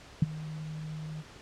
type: tone with ADSR envelope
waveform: sine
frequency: 155.56 Hz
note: D#3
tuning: in tune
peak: -16 dBFS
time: 0.22-1.23 s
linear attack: 4 ms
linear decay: 22 ms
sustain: -20 dB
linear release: 28 ms
effects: pink hiss -51 dBFS RMS until 1.41 s + low-pass 6000 Hz 12 dB/octave